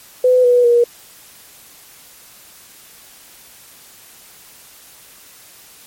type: tone with pitch steps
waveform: sine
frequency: 504 / 489.9 / 476.3 Hz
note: B4 / B4 / A#4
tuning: +35 / -14 / +37 cents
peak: -8 dBFS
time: 0.24-0.84 s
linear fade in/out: 5 ms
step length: 200 ms
effects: white hiss -43 dBFS RMS until 5.86 s + MP3 64 kbps